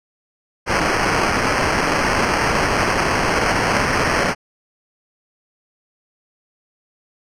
white noise with sample-and-hold, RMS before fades -18 dBFS, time 0.66-4.35 s, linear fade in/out 50 ms, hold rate 3675 Hz, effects low-pass 7000 Hz 12 dB/octave

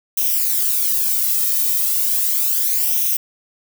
violet noise with flanger, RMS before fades -18 dBFS, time 0.17-3.17 s, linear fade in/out 5 ms, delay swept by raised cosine 0.33 to 1.63 ms, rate 0.35 Hz, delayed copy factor +0.65, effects none

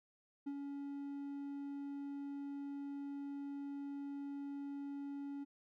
triangle tone with ADSR envelope, 281.6 Hz, C#4, 27 cents sharp, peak -36 dBFS, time 0.46-5.45 s, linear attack 13 ms, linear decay 58 ms, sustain -4 dB, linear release 22 ms, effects none

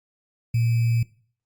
sine tone with sample-and-hold, 116.54 Hz, A#2, in tune, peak -18 dBFS, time 0.54-1.03 s, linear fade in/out 5 ms, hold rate 2450 Hz, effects noise-tail reverb RT60 0.5 s tail -22 dB re dry + Opus 48 kbps

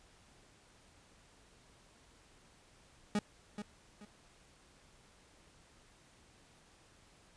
40% pulse tone with echo, 207.6 Hz, G#3, in tune, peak -29 dBFS, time 3.15-3.19 s, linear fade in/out 2 ms, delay 430 ms, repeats 2, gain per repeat -10 dB, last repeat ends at 4.05 s, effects pink hiss -64 dBFS RMS until 7.36 s + resampled to 22050 Hz

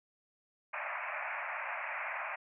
white band-pass noise, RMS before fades -39 dBFS, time 0.73-2.36 s, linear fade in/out 10 ms, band 580 to 2500 Hz, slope 96 dB/octave, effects none

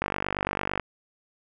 click train, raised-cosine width 0.5 ms, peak -11 dBFS, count 39, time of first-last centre 0.02-0.797 s, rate 48.9 Hz, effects none

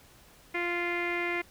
sawtooth tone with low-pass filter, 348.1 Hz, F4, 6 cents flat, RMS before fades -31 dBFS, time 0.54-1.42 s, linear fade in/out 10 ms, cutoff 2200 Hz, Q 8.7, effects pink hiss -57 dBFS RMS until 1.5 s

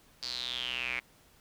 square tone with band-pass filter sweep, 61.74 Hz, B1, in tune, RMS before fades -36 dBFS, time 0.22-1 s, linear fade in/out 10 ms, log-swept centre 4700 to 2200 Hz, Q 8.2, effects pink hiss -62 dBFS RMS until 1.4 s

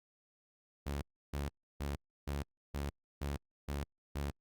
sawtooth tone bursts, 71 Hz, C#2, 42 cents sharp, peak -32 dBFS, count 8, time 0.86-4.31 s, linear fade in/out 10 ms, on 160 ms, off 310 ms, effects Opus 48 kbps

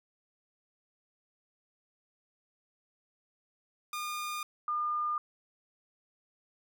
sawtooth / sine tone pair in turn, 1214 / 1209.5 Hz, D#6 / D#6, -43 / -49 cents, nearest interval unison, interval 6 cents, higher first, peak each -31 / -29 dBFS, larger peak second, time 3.93-4.43 / 4.68-5.18 s, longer neither, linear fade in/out 2 ms, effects none

